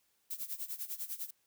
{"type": "noise with tremolo", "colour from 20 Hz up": "violet", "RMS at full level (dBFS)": -38, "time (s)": [0.3, 1.31], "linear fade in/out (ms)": 10, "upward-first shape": "sine", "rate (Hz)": 10, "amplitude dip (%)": 85, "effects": ["white hiss -75 dBFS RMS until 1.46 s"]}